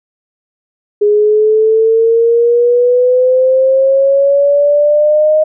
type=exponential sweep; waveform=sine; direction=up; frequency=413.1 to 622.3 Hz; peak=-6 dBFS; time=1.01-5.44 s; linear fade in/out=10 ms; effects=none